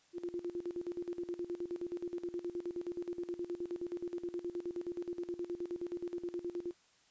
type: tone with tremolo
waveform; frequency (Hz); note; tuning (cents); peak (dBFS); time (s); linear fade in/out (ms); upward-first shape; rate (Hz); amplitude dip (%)
sine; 349.2; F4; 0; -35; 0.13-6.74; 50; square; 9.5; 80
effects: white hiss -68 dBFS RMS until 7.1 s + resampled to 16000 Hz